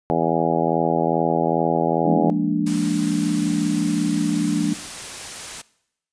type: harmonic tone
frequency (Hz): 82.41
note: E2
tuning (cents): 0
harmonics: 2 / 3 / 4 / 5 / 6 / 7 / 8 / 9 / 10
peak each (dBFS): -26 / -26 / -26 / -26 / -26 / -26 / -26 / -26 / -26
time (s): 0.1-2.3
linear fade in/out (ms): 0
type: chord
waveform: sine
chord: Bb dominant seventh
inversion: second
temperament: equal with one note detuned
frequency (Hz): 170.63 / 207.7 / 233.1 / 293.7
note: F3 / Ab3 / Bb3 / D4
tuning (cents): -40 / 0 / 0 / 0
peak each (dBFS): -25 / -24 / -26 / -21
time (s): 2.05-4.74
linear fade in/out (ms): 10
type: noise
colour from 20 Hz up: white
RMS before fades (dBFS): -33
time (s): 2.66-5.62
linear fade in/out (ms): 10
effects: noise-tail reverb RT60 0.8 s tail -21 dB re dry + resampled to 22050 Hz